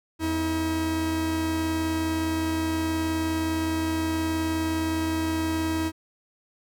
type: tone pair together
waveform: 45% pulse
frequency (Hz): 84.81 / 320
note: E2 / D#4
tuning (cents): +50 / +49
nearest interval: octave + major seventh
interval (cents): 2299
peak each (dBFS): -31 / -25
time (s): 0.19-5.92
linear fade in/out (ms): 50
effects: none